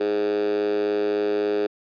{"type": "tone with high-pass filter", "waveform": "10% pulse", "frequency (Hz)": 103.6, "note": "G#2", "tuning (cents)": -4, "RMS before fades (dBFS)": -23, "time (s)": [0, 1.67], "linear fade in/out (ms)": 10, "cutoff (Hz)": 380, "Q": 8.2, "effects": ["resampled to 11025 Hz"]}